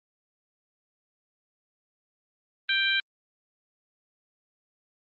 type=harmonic tone; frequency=786 Hz; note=G5; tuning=4 cents sharp; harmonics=2 / 3 / 4 / 5; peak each=-26 / -28 / -29 / -30 dBFS; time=2.69-3 s; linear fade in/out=2 ms; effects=Opus 24 kbps